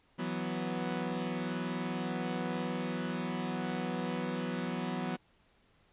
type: chord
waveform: sawtooth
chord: E suspended second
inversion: none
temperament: equal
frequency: 164.81 / 185 / 246.9 Hz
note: E3 / F#3 / B3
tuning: 0 / 0 / 0 cents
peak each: -36 / -33 / -33 dBFS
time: 0.18-5.17 s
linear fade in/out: 20 ms
effects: pink hiss -68 dBFS RMS until 5.92 s + resampled to 8000 Hz